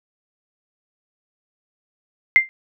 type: tone with exponential decay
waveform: sine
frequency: 2093 Hz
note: C7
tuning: in tune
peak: -4 dBFS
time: 2.36-2.49 s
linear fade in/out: 0 ms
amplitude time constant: 27 ms
effects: none